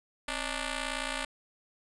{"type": "ring-modulated tone", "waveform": "5% pulse", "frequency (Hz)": 293.7, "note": "D4", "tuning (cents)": 0, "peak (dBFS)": -18, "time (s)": [0.28, 1.25], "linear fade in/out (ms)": 5, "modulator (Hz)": 323, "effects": ["resampled to 24000 Hz", "10-bit"]}